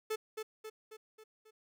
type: tone with echo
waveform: 45% pulse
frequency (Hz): 435.5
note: A4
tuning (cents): -18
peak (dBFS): -33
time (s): 0.1-0.16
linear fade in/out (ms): 10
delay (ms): 270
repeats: 5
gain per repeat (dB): -5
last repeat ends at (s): 1.51
effects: none